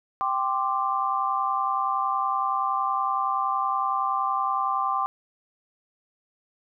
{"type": "chord", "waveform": "sine", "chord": "G suspended fourth", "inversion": "none", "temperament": "just", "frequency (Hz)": [784, 1045.3, 1176], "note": ["G5", "C6", "D6"], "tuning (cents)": [0, -2, 2], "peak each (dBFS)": [-28, -27, -26], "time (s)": [0.21, 5.06], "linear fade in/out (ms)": 0, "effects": []}